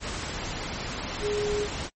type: tone in noise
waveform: sine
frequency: 415.3 Hz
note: G#4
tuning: in tune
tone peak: -25 dBFS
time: 1.2-1.68 s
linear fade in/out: 50 ms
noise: pink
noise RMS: -33 dBFS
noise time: 0-1.9 s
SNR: +5 dB
effects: noise-tail reverb RT60 0.1 s tail -26 dB re dry + MP3 32 kbps